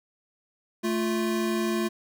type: tone pair together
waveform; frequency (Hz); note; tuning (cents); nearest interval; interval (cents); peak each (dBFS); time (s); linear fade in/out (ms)
square; 220 / 349.2; A3 / F4; 0 / 0; minor sixth; 800; -28; 0.83-1.89; 20
effects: none